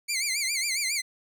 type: tone with vibrato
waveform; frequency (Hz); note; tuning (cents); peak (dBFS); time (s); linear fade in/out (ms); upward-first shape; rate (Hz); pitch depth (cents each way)
15% pulse; 2217; C#7; 0; -19; 0.08-1.02; 20; sine; 7.3; 140
effects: none